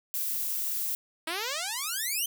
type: noise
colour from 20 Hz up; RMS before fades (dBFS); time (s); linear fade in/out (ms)
violet; -31; 0.14-0.95; 0
type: exponential sweep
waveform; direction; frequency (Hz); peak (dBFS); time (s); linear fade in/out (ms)
5% pulse; up; 311.1 to 3136; -19; 1.27-2.26; 5
effects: none

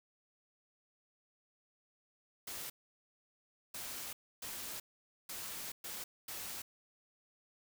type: noise bursts at uneven times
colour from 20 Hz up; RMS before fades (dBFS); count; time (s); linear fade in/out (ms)
white; -44; 6; 2.47-2.7 / 3.74-4.13 / 4.42-4.8 / 5.29-5.72 / 5.84-6.04 / 6.28-6.62; 5
effects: none

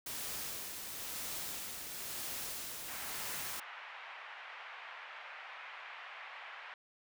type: noise with tremolo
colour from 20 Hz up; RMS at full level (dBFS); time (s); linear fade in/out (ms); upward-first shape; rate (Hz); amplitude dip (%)
white; -41; 0.06-3.6; 5; sine; 0.99; 35
type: band-pass noise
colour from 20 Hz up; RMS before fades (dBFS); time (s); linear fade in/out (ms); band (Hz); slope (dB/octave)
white; -49; 2.88-6.74; 2; 710 to 2500; 24
effects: none

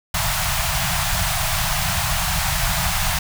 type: band-stop noise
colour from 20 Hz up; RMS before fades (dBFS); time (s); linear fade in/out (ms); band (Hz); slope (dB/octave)
pink; -21; 0.14-3.19; 5; 180 to 630; 96
effects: none

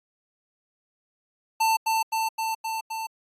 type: tone with echo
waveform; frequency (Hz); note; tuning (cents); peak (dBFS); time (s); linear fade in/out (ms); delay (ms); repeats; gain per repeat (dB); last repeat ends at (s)
square; 891; A5; +22; -20; 1.6-1.77; 10; 260; 5; -2; 3.07
effects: AAC 48 kbps

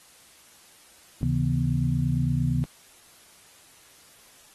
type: tone cluster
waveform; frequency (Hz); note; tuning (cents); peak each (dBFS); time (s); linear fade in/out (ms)
sine; 72.7 / 133.2 / 161.9 / 243.8; D2 / C3 / E3 / B3; -17 / +31 / -31 / -22; -31 / -24 / -27 / -30; 1.23-2.64; 0
effects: white hiss -54 dBFS RMS until 4.54 s + AAC 32 kbps

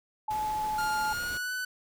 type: tone with vibrato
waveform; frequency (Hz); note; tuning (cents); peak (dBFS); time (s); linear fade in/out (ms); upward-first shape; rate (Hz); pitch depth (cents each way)
sine; 857; A5; -46; -28; 0.28-1.13; 5; triangle; 14; 10
type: noise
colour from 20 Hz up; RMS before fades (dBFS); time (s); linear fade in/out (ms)
pink; -43; 0.3-1.38; 10
type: tone with pitch glide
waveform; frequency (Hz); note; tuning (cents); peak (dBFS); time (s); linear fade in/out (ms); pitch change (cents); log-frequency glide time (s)
45% pulse; 1406 to 1498.2; F6 to F#6; +11 to +21; -31; 0.78-1.65; 5; +110; 1.08-1.52
effects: none

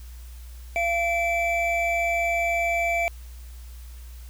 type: tone pair together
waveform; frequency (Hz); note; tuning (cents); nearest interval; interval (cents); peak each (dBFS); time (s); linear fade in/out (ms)
triangle; 683.7 / 2323; F5 / D7; -37 / -20; octave + major sixth; 2117; -22 / -23; 0.76-3.08; 0
effects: added 60 Hz sine -38 dBFS peak until 4.29 s + white hiss -53 dBFS RMS until 4.29 s

